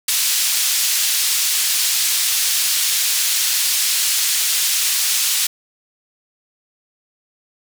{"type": "band-pass noise", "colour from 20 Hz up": "pink", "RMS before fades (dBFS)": -18, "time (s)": [0.08, 5.47], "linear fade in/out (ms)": 5, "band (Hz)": [3700, 16000], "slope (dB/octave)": 12, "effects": []}